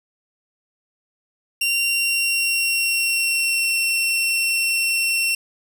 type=tone with pitch glide; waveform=sawtooth; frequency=2762 to 2715 Hz; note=F7 to F7; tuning=-20 to -50 cents; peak=-15 dBFS; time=1.61-5.35 s; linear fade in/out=5 ms; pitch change=-30 cents; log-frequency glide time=1.78-3.75 s; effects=none